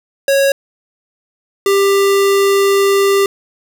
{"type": "tone pair in turn", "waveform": "square", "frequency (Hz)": [551, 395.8], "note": ["C#5", "G4"], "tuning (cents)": [-11, 17], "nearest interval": "tritone", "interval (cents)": 572, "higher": "first", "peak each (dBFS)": -10, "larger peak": "neither", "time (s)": [[0.28, 0.52], [1.66, 3.26]], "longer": "second", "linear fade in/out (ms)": 2, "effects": []}